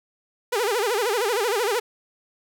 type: tone with vibrato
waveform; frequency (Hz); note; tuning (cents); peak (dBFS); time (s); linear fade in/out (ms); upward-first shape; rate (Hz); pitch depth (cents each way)
sawtooth; 443.3; A4; +13; -17; 0.52-1.8; 10; sine; 13; 210
effects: none